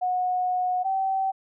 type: tone pair in turn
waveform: sine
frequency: 730 / 769.6 Hz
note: F#5 / G5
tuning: -24 / -32 cents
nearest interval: minor second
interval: 92 cents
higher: second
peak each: -22 dBFS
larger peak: neither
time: 0.01-0.84 / 0.84-1.32 s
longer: first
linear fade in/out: 20 ms
effects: none